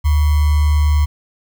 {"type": "tone with sample-and-hold", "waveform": "sine", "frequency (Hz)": 74.6, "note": "D2", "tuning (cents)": 28, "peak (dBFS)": -10, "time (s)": [0.04, 1.06], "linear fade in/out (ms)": 20, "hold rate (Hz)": 1050, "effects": []}